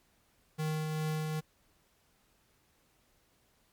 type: tone with tremolo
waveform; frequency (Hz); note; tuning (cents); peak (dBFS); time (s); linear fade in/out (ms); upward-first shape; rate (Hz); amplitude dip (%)
square; 155.56; D#3; 0; -31; 0.58-1.41; 20; triangle; 2.5; 30
effects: pink hiss -70 dBFS RMS until 3.72 s + MP3 96 kbps